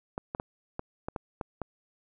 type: clicks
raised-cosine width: 1 ms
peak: -19 dBFS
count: 8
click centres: 0.179 / 0.349 / 0.399 / 0.794 / 1.085 / 1.162 / 1.412 / 1.617 s
effects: none